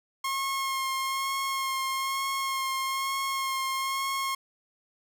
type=tone with vibrato; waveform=sawtooth; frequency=1076 Hz; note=C6; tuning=48 cents sharp; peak=-24 dBFS; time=0.24-4.35 s; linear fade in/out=5 ms; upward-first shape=sine; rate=1.1 Hz; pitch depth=16 cents each way; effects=none